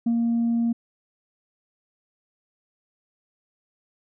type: tone with ADSR envelope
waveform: sine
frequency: 233.1 Hz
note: A#3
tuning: in tune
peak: -16 dBFS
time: 0.06-0.73 s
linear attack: 8 ms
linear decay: 73 ms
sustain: -2 dB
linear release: 12 ms
effects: tanh soft clip ceiling -17 dBFS